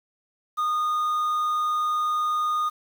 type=tone with quantisation; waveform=triangle; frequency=1228 Hz; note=D#6; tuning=23 cents flat; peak=-20 dBFS; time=0.57-2.7 s; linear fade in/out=20 ms; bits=8; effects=none